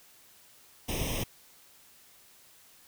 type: noise with comb filter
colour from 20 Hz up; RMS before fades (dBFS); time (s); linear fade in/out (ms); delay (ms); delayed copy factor
pink; -32; 0.88-1.24; 10; 0.34; +0.9
effects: white hiss -58 dBFS RMS until 2.87 s